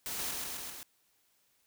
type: noise with echo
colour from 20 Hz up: white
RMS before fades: -38 dBFS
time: 0.06-0.31 s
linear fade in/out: 0 ms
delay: 130 ms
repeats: 4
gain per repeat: -2 dB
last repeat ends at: 0.83 s
effects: white hiss -72 dBFS RMS until 1.66 s